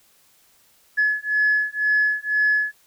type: beating tone pair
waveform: sine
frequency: 1704 / 1706 Hz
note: G#6 / G#6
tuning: +44 / +46 cents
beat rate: 2 Hz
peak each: -20 dBFS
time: 0.97-2.73 s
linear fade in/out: 20 ms
effects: tanh soft clip ceiling -11 dBFS + white hiss -58 dBFS RMS until 2.86 s